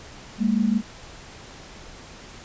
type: tone pair together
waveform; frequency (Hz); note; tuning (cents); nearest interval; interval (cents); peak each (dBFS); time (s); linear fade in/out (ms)
sine; 203.2 / 229.2; G#3 / A#3; -38 / -29; major second; 209; -21 / -21; 0.38-0.82; 50
effects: pink hiss -43 dBFS RMS until 2.44 s + resampled to 16000 Hz